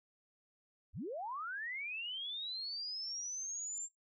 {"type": "linear sweep", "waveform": "sine", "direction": "up", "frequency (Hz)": [38.89, 7440], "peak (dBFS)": -39, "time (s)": [0.93, 3.89], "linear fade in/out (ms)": 50, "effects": ["noise-tail reverb RT60 0.2 s tail -25 dB re dry"]}